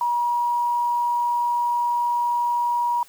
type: tone with quantisation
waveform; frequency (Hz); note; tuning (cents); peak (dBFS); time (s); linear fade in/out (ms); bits
sine; 958; A#5; +47; -19; 0.01-3.03; 2; 8
effects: white hiss -51 dBFS RMS until 3.08 s